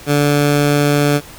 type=tone; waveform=15% pulse; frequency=145.3 Hz; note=D3; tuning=18 cents flat; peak=-5 dBFS; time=0.06-1.21 s; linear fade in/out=50 ms; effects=pink hiss -37 dBFS RMS until 1.38 s